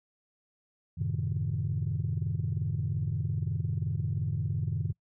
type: chord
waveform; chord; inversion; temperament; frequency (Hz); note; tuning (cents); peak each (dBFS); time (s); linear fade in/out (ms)
sine; F# diminished seventh; none; equal with one note detuned; 92.5 / 110 / 132.41 / 155.56; F#2 / A2 / C3 / Eb3; 0 / 0 / +21 / 0; -33; 0.97-4.93; 20
effects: noise-tail reverb RT60 0.1 s tail -23 dB re dry + tanh soft clip ceiling -21 dBFS

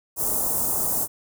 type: band-stop noise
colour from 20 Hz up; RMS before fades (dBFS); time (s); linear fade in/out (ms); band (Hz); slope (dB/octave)
white; -24; 0.16-1.08; 50; 1000 to 7500; 24
effects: none

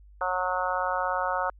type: harmonic tone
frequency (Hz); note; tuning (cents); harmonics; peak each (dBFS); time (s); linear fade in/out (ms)
182.9; F#3; -20; 3 / 4 / 5 / 6 / 7 / 8; -32 / -32 / -31 / -34 / -31 / -34; 0.21-1.5; 2
effects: added 50 Hz sine -49 dBFS peak until 1.59 s

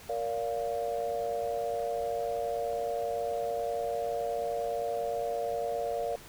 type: chord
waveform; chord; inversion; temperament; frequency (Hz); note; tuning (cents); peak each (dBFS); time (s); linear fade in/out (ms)
sine; Bb major; none; equal with one note detuned; 466.2 / 575.9 / 698.5; Bb4 / D5 / F5; 0 / -34 / 0; -34; 0.09-6.16; 5
effects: pink hiss -50 dBFS RMS until 6.28 s

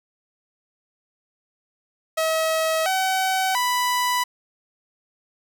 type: tone with pitch steps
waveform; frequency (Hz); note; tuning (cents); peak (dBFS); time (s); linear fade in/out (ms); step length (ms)
sawtooth; 641 / 758 / 990; E5 / F#5 / B5; -49 / +42 / +4; -16; 2.17-4.24; 10; 690
effects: none

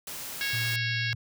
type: noise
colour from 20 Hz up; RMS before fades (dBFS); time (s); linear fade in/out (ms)
white; -38; 0.07-0.76; 2
type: harmonic tone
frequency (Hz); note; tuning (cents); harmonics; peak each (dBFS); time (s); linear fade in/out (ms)
550; C#5; -14; 3 / 4 / 5 / 6 / 7 / 8 / 9 / 10; -32 / -34 / -36 / -38 / -39 / -40 / -41 / -42; 0.41-1.13; 0
type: tone with vibrato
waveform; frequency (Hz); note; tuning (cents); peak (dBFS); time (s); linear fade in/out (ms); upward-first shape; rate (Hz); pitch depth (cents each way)
sine; 116.1; A#2; -7; -31; 0.53-1.15; 5; sine; 8.4; 16
effects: none

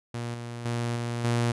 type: tone with level steps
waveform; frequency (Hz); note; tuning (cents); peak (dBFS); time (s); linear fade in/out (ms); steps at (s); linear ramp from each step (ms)
sawtooth; 118.7; A#2; +32; -27 / -31 / -23 / -25 / -19; 0.14-1.52; 5; 0.34 / 0.65 / 0.96 / 1.24; 2
effects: resampled to 24000 Hz

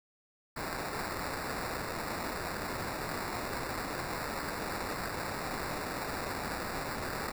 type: noise with sample-and-hold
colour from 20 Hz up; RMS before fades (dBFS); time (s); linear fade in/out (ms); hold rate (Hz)
white; -37; 0.56-7.32; 10; 3150
effects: none

